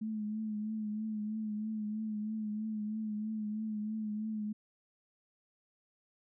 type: tone with vibrato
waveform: sine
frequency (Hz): 214.7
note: A3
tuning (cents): -42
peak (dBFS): -34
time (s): 0.01-4.53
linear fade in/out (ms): 10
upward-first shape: triangle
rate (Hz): 3.1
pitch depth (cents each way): 46
effects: none